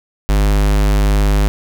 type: tone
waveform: square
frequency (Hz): 50.7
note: G#1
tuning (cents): -41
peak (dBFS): -11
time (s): 0.29-1.48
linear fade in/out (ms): 0
effects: 8-bit